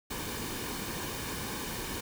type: noise with comb filter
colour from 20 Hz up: pink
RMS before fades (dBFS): -37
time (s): 0.1-2.01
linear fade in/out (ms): 10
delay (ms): 1.5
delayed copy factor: -0.5
effects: none